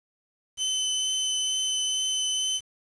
25% pulse tone with vibrato, 3042 Hz, F#7, 47 cents sharp, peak -21 dBFS, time 0.57-2.61 s, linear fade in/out 50 ms, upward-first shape triangle, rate 2.2 Hz, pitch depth 8 cents each way, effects resampled to 22050 Hz + 8-bit

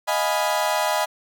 35% pulse chord, F half-diminished seventh, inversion third, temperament equal with one note detuned, 622.3 / 703.3 / 830.6 / 987.8 Hz, Eb5 / F5 / Ab5 / Cb6, 0 / +12 / 0 / 0 cents, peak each -23 / -26 / -24 / -24 dBFS, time 0.07-1.06 s, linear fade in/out 20 ms, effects none

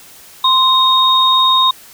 sine tone pair together, 1041 / 3724 Hz, C6 / A#7, -9 / -2 cents, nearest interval octave + minor seventh, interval 2207 cents, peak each -11 dBFS, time 0.44-1.71 s, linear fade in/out 5 ms, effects white hiss -40 dBFS RMS until 1.93 s

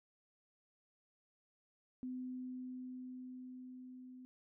sine tone with level ramp, 254 Hz, B3, 49 cents sharp, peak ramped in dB -40 to -51 dBFS, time 2.03-4.25 s, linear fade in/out 0 ms, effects none

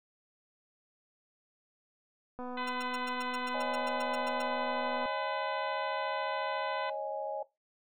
click train, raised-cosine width 1 ms, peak -29 dBFS, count 665, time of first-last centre 2.39-5.057 s, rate 249 Hz
harmonic tone, 504 Hz, B4, 35 cents sharp, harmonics 2 / 3 / 4 / 5 / 6 / 7 / 8, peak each -38 / -42 / -44 / -46 / -48 / -49 / -50 dBFS, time 2.57-6.9 s, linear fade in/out 5 ms
10% pulse tone bursts, 1369 Hz, F6, 35 cents flat, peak -35 dBFS, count 14, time 2.67-4.422 s, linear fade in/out 5 ms, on 23 ms, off 110 ms
sine chord, C# suspended second, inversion none, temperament equal with one note detuned, 548.3 / 622.3 / 830.6 Hz, C#5 / D#5 / G#5, -19 / 0 / 0 cents, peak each -38 dBFS, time 3.54-7.43 s, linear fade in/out 5 ms
effects noise-tail reverb RT60 0.2 s tail -18 dB re dry

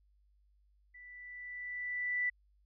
sine tone with level ramp, 1975.5 Hz, B6, in tune, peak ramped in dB -51 to -29 dBFS, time 0.94-2.3 s, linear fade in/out 10 ms, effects added 50 Hz sine -66 dBFS peak until 2.65 s

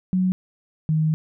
sine tone pair in turn, 185 / 156.59 Hz, F#3 / D#3, 0 / +11 cents, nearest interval minor third, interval 289 cents, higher first, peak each -17 dBFS, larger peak neither, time 0.13-0.32 / 0.89-1.14 s, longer second, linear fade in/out 0 ms, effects none

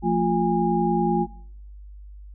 sine tone cluster, 175.4 / 225.7 / 351.2 / 818 Hz, F3 / A3 / F4 / G#5, +8 / +44 / +10 / -26 cents, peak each -24 dBFS, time 0.02-1.27 s, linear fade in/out 50 ms, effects noise-tail reverb RT60 0.7 s tail -22 dB re dry + added 50 Hz sine -39 dBFS peak until 2.34 s

